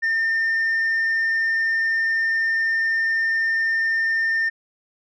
sine tone, 1808 Hz, A6, 47 cents sharp, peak -16 dBFS, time 0.02-4.5 s, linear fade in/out 20 ms, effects tanh soft clip ceiling -17 dBFS

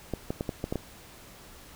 clicks, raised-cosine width 2 ms, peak -16 dBFS, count 7, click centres 0.137 / 0.305 / 0.409 / 0.492 / 0.641 / 0.725 / 0.757 s, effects pink hiss -50 dBFS RMS until 1.75 s

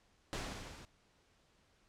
pink noise with level ramp, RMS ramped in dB -39 to -54 dBFS, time 0.33-0.85 s, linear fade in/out 0 ms, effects pink hiss -71 dBFS RMS until 1.88 s + low-pass 7000 Hz 12 dB/octave

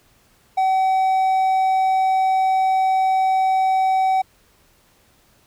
triangle tone, 760 Hz, F#5, 46 cents sharp, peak -13 dBFS, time 0.57-4.22 s, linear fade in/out 10 ms, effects pink hiss -57 dBFS RMS until 5.46 s

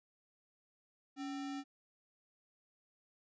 sine tone with sample-and-hold, 280 Hz, C#4, 18 cents sharp, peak -39 dBFS, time 1.16-1.64 s, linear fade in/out 50 ms, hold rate 1050 Hz, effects resampled to 16000 Hz

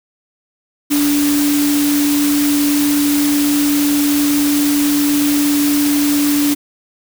sine tone in noise, 290 Hz, D4, 22 cents flat, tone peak -12 dBFS, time 0.9-6.55 s, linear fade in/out 20 ms, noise white, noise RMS -21 dBFS, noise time 0.9-6.55 s, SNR +6 dB, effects none

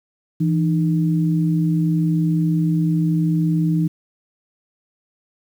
sine tone pair together, 164.81 / 305.6 Hz, E3 / D#4, 0 / -31 cents, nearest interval major seventh, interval 1069 cents, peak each -16 / -22 dBFS, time 0.4-3.88 s, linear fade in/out 10 ms, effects 8-bit

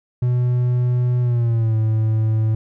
triangle tone with pitch glide, 123.47 to 110 Hz, B2 to A2, 0 to 0 cents, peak -13 dBFS, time 0.22-2.55 s, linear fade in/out 5 ms, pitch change -200 cents, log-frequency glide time 1.21-1.76 s, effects none

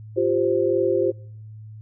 sine chord, F suspended second, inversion none, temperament equal, 349.2 / 392 / 523.3 Hz, F4 / G4 / C5, 0 / 0 / 0 cents, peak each -22 dBFS, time 0.16-1.12 s, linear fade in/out 20 ms, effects noise-tail reverb RT60 0.7 s tail -26 dB re dry + added 108 Hz sine -37 dBFS peak until 1.81 s

